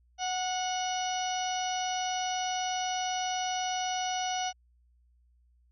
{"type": "harmonic tone with a mistuned harmonic", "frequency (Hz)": 732, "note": "F#5", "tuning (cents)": -19, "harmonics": [1, 2, 3, 4, 5, 6, 7, 8], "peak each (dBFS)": [-31, -42, -43, -38, -46, -47, -47, -38], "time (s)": [0.18, 4.53], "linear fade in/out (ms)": 50, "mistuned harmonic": 1, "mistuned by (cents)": 15, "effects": ["added 60 Hz sine -62 dBFS peak until 5.71 s"]}